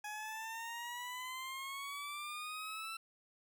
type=exponential sweep; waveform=20% pulse; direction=up; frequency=835 to 1340 Hz; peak=-37 dBFS; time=0.04-2.97 s; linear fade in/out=5 ms; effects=none